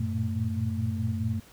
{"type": "tone cluster", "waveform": "sine", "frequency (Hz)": [93.7, 112.7, 117.4, 222.6], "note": ["F#2", "A2", "A#2", "A3"], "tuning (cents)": [22, 42, 13, 20], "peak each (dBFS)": [-30, -32, -34, -32], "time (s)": [0, 1.4], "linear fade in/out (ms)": 5, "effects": ["pink hiss -54 dBFS RMS until 1.52 s"]}